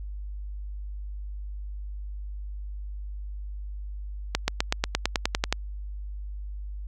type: accelerating click train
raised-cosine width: 0.2 ms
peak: -5 dBFS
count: 12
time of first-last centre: 4.35-5.526 s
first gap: 130 ms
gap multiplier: 0.96
effects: added 50 Hz sine -33 dBFS peak until 6.87 s